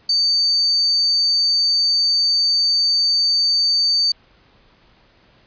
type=tone; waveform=sine; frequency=4585 Hz; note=D8; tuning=42 cents flat; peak=-13 dBFS; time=0.09-4.12 s; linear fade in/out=5 ms; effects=pink hiss -54 dBFS RMS until 5.46 s + resampled to 11025 Hz